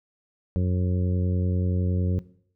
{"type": "harmonic tone", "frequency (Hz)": 90.6, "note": "F#2", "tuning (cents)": -36, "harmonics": [1, 2, 3, 4, 5, 6], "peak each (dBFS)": [-22, -26, -36, -38, -37, -40], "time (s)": [0.56, 2.19], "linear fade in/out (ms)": 0, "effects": ["noise-tail reverb RT60 0.6 s tail -18 dB re dry"]}